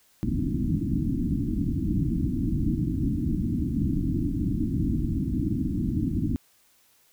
white low-pass noise, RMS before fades -26 dBFS, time 0.23-6.36 s, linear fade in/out 0 ms, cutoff 320 Hz, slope 96 dB/octave, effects white hiss -62 dBFS RMS until 7.12 s

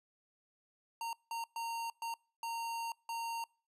square tone bursts at uneven times, 922 Hz, A#5, 19 cents flat, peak -38 dBFS, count 6, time 1.01-1.13 / 1.31-1.44 / 1.56-1.9 / 2.02-2.14 / 2.43-2.92 / 3.09-3.44 s, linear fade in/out 2 ms, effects noise-tail reverb RT60 0.4 s tail -26 dB re dry + resampled to 32000 Hz

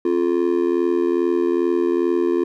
triangle tone with amplitude modulation, 349.2 Hz, F4, in tune, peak -10 dBFS, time 0.05-2.44 s, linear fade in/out 5 ms, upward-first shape sine, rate 82.4 Hz, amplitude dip 95%, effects none

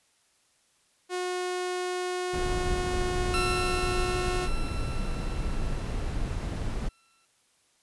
sawtooth tone, 362.3 Hz, F#4, 36 cents flat, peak -25 dBFS, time 1.09-4.49 s, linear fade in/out 50 ms
brown noise, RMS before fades -30 dBFS, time 2.33-6.89 s, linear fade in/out 10 ms
20% pulse tone with exponential decay, 1344 Hz, E6, 33 cents sharp, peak -22 dBFS, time 3.34-7.25 s, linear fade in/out 0 ms, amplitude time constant 850 ms
effects white hiss -67 dBFS RMS until 7.82 s + resampled to 24000 Hz

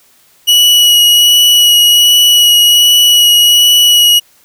40% pulse tone with vibrato, 2923 Hz, F#7, 22 cents flat, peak -3 dBFS, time 0.47-4.2 s, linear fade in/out 20 ms, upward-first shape sine, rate 1.3 Hz, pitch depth 13 cents each way, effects white hiss -48 dBFS RMS until 4.44 s

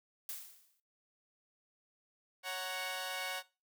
blue noise with exponential decay, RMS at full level -40 dBFS, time 0.29-0.8 s, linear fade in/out 1 ms, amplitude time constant 110 ms
10% pulse chord, F# major, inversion second, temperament equal, 554.4 / 740 / 932.3 Hz, C#5 / F#5 / A#5, 0 / 0 / 0 cents, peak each -34 / -32 / -37 dBFS, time 2.43-3.43 s, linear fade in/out 50 ms
effects noise-tail reverb RT60 0.3 s tail -20 dB re dry

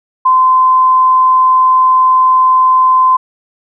sine tone, 1031 Hz, C6, 26 cents flat, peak -5 dBFS, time 0.25-3.17 s, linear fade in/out 10 ms, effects none

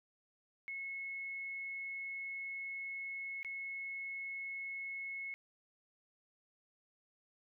sine tone with dropouts, 2185 Hz, C#7, 26 cents flat, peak -40 dBFS, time 0.68-5.34 s, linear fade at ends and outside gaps 0 ms, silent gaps 3.43-3.448 s, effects none

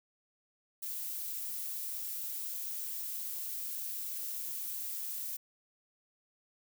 violet noise, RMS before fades -39 dBFS, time 0.82-5.37 s, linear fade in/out 10 ms, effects none

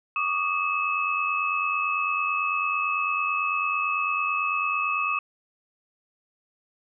sine tone cluster, 1133 / 1222 / 2590 Hz, C#6 / D#6 / E7, +37 / -32 / -31 cents, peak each -29 / -28 / -26 dBFS, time 0.16-5.19 s, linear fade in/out 2 ms, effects none

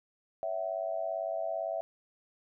sine tone with amplitude modulation, 659.3 Hz, E5, in tune, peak -27 dBFS, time 0.43-1.81 s, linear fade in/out 0 ms, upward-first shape sine, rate 97.8 Hz, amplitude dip 95%, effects none

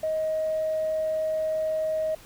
sine tone, 629 Hz, D#5, 19 cents sharp, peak -23 dBFS, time 0.03-2.15 s, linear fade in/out 5 ms, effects tanh soft clip ceiling -19 dBFS + pink hiss -50 dBFS RMS until 2.25 s

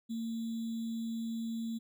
sine tone with sample-and-hold, 227.6 Hz, A#3, 41 cents flat, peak -34 dBFS, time 0.09-1.79 s, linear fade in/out 20 ms, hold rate 3675 Hz, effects none

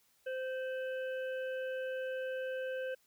harmonic tone with a mistuned harmonic, 519 Hz, C5, 14 cents flat, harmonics 1 / 3 / 5 / 6, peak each -36 / -44 / -54 / -56 dBFS, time 0.26-2.95 s, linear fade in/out 10 ms, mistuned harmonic 6, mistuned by -67 cents, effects white hiss -71 dBFS RMS until 3.06 s

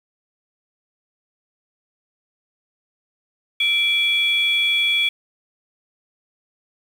sine tone pair together, 2344 / 3364 Hz, D7 / G#7, -4 / +22 cents, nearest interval tritone, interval 626 cents, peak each -18 dBFS, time 3.6-5.09 s, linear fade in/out 5 ms, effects tanh soft clip ceiling -9 dBFS + 7-bit

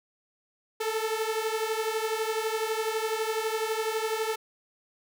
sawtooth beating tone pair, 435.6 / 447.6 Hz, A4 / A4, -17 / +30 cents, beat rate 12 Hz, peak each -26 / -27 dBFS, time 0.8-4.36 s, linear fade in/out 10 ms, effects none

